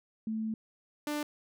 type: tone pair in turn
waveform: sine / sawtooth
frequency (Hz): 220 / 296.5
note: A3 / D4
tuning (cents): 0 / +17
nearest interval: perfect fourth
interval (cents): 517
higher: second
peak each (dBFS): -31 / -28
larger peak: second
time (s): 0.27-0.54 / 1.07-1.23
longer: first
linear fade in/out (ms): 2
effects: none